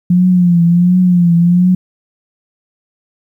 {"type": "tone with vibrato", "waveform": "sine", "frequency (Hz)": 176.1, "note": "F3", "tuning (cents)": 15, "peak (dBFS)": -6, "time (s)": [0.1, 1.75], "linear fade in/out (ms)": 5, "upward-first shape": "triangle", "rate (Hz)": 1.4, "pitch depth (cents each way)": 76, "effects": ["8-bit"]}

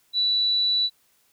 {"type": "tone", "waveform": "sine", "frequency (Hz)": 3951, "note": "B7", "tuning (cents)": 0, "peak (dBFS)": -19, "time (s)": [0.13, 0.9], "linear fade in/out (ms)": 50, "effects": ["white hiss -64 dBFS RMS until 1.32 s"]}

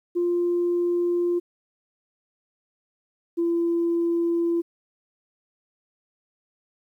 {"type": "tone pair in turn", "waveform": "sine", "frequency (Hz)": [349.2, 339.3], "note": ["F4", "F4"], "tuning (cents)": [0, -50], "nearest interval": "unison", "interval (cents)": 50, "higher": "first", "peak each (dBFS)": -19, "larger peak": "neither", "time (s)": [[0.15, 1.4], [3.37, 4.62]], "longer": "neither", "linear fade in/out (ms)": 20, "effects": ["tanh soft clip ceiling -16 dBFS", "10-bit"]}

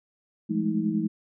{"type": "tone cluster", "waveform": "sine", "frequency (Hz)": [169.9, 204.8, 215.2, 317.5], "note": ["F3", "G#3", "A3", "D#4"], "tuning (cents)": [-47, -24, -38, 35], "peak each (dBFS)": [-31, -29, -27, -29], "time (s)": [0.49, 1.08], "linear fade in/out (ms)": 20, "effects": []}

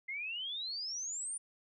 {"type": "exponential sweep", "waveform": "sine", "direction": "up", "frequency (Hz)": [2066, 9400], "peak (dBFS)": -37, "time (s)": [0.08, 1.38], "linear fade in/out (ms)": 10, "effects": []}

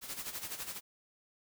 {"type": "noise with tremolo", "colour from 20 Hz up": "white", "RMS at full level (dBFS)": -39, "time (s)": [0.01, 0.81], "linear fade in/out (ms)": 50, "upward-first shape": "sine", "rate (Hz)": 12, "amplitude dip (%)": 70, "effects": []}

